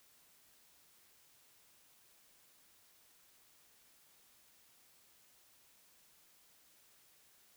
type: silence
effects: white hiss -67 dBFS RMS until 7.56 s